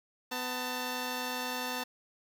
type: tone pair together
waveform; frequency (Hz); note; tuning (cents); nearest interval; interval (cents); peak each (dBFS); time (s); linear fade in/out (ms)
10% pulse; 250.3 / 892; B3 / A5; +23 / +23; octave + minor seventh; 2200; -28 / -28; 0.31-1.84; 10
effects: none